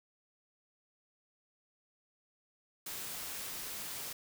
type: noise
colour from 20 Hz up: white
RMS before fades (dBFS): -42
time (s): 2.86-4.13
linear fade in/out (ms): 5
effects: none